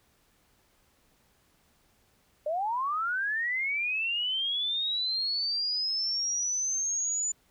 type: linear sweep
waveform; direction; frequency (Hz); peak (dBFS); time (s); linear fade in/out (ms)
sine; up; 581 to 7040; -27; 2.46-7.32; 5
effects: pink hiss -67 dBFS RMS until 7.5 s